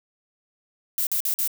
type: noise bursts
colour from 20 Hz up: violet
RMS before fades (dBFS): -24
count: 4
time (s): 0.98-1.476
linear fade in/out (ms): 0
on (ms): 88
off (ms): 48
effects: none